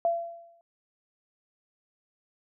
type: tone with exponential decay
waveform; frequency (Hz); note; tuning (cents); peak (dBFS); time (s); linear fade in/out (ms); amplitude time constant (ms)
sine; 679; F5; -49; -20; 0.05-0.61; 1; 120
effects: none